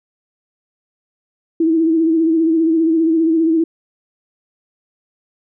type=tone with vibrato; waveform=sine; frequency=324.9 Hz; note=E4; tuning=25 cents flat; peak=-11 dBFS; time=1.6-3.64 s; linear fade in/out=5 ms; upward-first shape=sine; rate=15 Hz; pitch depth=47 cents each way; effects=none